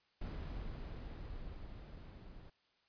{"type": "noise with level ramp", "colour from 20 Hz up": "brown", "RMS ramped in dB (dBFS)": [-42, -53], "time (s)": [0.21, 2.5], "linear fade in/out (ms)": 5, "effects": ["white hiss -75 dBFS RMS until 2.88 s", "resampled to 11025 Hz"]}